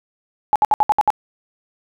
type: tone bursts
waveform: sine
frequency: 847 Hz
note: G#5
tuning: 34 cents sharp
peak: -10 dBFS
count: 7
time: 0.53-1.103 s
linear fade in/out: 0 ms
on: 27 ms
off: 64 ms
effects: none